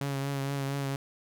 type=tone with vibrato; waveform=sawtooth; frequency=138.59 Hz; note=C#3; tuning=in tune; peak=-26 dBFS; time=0.01-0.96 s; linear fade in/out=2 ms; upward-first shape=triangle; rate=4.3 Hz; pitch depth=32 cents each way; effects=none